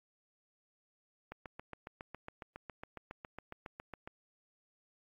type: click train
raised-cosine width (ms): 0.5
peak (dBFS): -29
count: 21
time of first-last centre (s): 1.32-4.075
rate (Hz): 7.26
effects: AAC 32 kbps